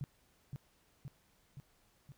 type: tone with echo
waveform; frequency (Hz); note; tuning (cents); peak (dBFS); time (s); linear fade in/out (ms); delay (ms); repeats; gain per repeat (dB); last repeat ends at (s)
sine; 138.2; C#3; -5; -36; 0.01-0.04; 0; 520; 4; -3; 2.12
effects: pink hiss -71 dBFS RMS until 2.17 s